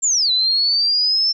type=linear two-way sweep; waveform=sine; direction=down then up; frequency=7459 to 3951 to 5360 Hz; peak=-14 dBFS; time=0.02-1.33 s; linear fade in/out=20 ms; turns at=0.31 s; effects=none